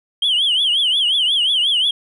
sine tone with vibrato, 3136 Hz, G7, in tune, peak -12 dBFS, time 0.22-1.91 s, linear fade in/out 5 ms, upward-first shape triangle, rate 5.6 Hz, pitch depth 190 cents each way, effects tanh soft clip ceiling -11 dBFS

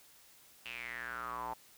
square tone with band-pass filter sweep, 59.5 Hz, A#1, 36 cents sharp, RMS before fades -42 dBFS, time 0.65-1.54 s, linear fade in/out 10 ms, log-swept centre 2800 to 860 Hz, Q 7.6, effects white hiss -61 dBFS RMS until 1.77 s

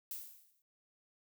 violet noise with exponential decay, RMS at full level -40 dBFS, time 0.11-0.62 s, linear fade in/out 1 ms, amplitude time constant 110 ms, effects noise-tail reverb RT60 0.1 s tail -23 dB re dry

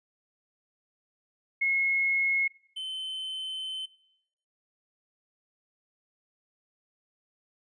sine / triangle tone pair in turn, 2170 / 3066 Hz, C#7 / G7, -37 / -39 cents, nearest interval tritone, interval 598 cents, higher second, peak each -23 / -32 dBFS, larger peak first, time 1.61-2.48 / 2.76-3.86 s, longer second, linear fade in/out 10 ms, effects noise-tail reverb RT60 0.8 s tail -21 dB re dry + resampled to 22050 Hz

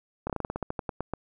slowing click train, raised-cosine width 1 ms, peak -16 dBFS, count 14, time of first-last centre 0.27-1.136 s, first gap 27 ms, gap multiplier 1.14, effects none

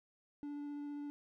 triangle tone with vibrato, 290 Hz, D4, 22 cents flat, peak -39 dBFS, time 0.43-1.1 s, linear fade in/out 0 ms, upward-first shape sine, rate 15 Hz, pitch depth 8 cents each way, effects none

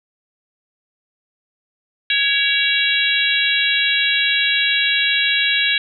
harmonic tone with a mistuned harmonic, 554.4 Hz, C#5, in tune, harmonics 3 / 4 / 5 / 6 / 7, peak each -21 / -21 / -21 / -21 / -21 dBFS, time 2.1-5.78 s, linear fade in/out 2 ms, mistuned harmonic 4, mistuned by +49 cents, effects none

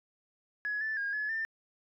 sine tone with pitch steps, 1685 / 1756 / 1627 / 1706 / 1792 Hz, G#6 / A6 / G#6 / G#6 / A6, +25 / -4 / -36 / +46 / +31 cents, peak -30 dBFS, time 0.65-1.45 s, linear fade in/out 0 ms, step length 160 ms, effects tanh soft clip ceiling -26 dBFS

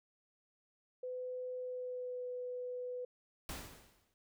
sine tone with pitch glide, 504 to 497.1 Hz, B4 to B4, +35 to +11 cents, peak -39 dBFS, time 1.03-3.05 s, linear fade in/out 5 ms, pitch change -24 cents, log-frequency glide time 1.57-2.26 s
pink noise with exponential decay, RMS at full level -41 dBFS, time 3.49-4.14 s, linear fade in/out 1 ms, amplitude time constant 140 ms
effects none

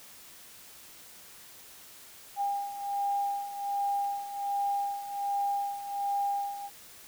sine beating tone pair, 803 / 804.3 Hz, G5 / G5, +41 / +44 cents, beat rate 1.3 Hz, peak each -35 / -30 dBFS, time 2.36-6.7 s, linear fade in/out 50 ms, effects white hiss -51 dBFS RMS until 7.07 s

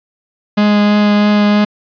45% pulse tone with vibrato, 207.7 Hz, G#3, in tune, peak -8 dBFS, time 0.57-1.65 s, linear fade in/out 10 ms, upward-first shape triangle, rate 3.1 Hz, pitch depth 10 cents each way, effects resampled to 11025 Hz + 8-bit

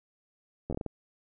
slowing click train, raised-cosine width 2 ms, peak -21 dBFS, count 7, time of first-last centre 0.7-0.863 s, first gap 11 ms, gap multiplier 1.36, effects none

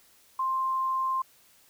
sine tone, 1051 Hz, C6, 7 cents sharp, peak -25 dBFS, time 0.39-1.22 s, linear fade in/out 5 ms, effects white hiss -60 dBFS RMS until 1.69 s

